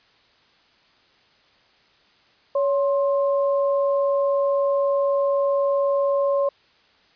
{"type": "tone pair together", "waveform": "sine", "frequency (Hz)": [560.5, 1058], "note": ["C#5", "C6"], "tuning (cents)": [19, 19], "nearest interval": "major seventh", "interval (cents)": 1100, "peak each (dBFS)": [-18, -28], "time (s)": [2.55, 6.49], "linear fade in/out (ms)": 5, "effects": ["white hiss -58 dBFS RMS until 7.15 s", "resampled to 11025 Hz"]}